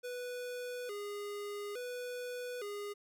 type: tone with vibrato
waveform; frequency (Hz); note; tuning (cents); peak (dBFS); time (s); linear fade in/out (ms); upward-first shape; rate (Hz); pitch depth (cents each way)
square; 449.7; A4; +38; -40; 0.03-2.94; 20; square; 0.58; 160
effects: none